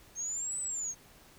sine linear two-way sweep, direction up then down, 6350 to 8100 to 6350 Hz, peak -33 dBFS, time 0.15-0.95 s, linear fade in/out 50 ms, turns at 0.6 s, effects pink hiss -58 dBFS RMS until 1.38 s

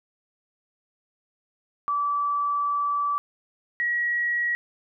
sine tone pair in turn, 1156 / 1911.9 Hz, D6 / A#6, -28 / +43 cents, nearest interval major sixth, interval 871 cents, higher second, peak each -22 dBFS, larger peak neither, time 1.88-3.18 / 3.8-4.55 s, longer first, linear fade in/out 0 ms, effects none

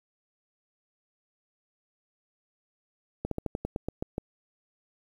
slowing click train, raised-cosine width 2 ms, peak -17 dBFS, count 10, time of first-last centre 3.25-4.181 s, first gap 63 ms, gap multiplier 1.12, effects 9-bit

